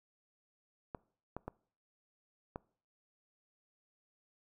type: clicks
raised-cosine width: 1 ms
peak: -26 dBFS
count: 4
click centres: 0.948 / 1.366 / 1.48 / 2.559 s
effects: noise-tail reverb RT60 0.5 s tail -23 dB re dry